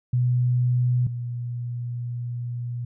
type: tone pair in turn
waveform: sine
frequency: 123.7 / 120.8 Hz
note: B2 / B2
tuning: +3 / -38 cents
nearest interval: unison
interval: 41 cents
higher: first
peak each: -18 / -27 dBFS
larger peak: first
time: 0.13-1.07 / 1.07-2.85 s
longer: second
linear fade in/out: 5 ms
effects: none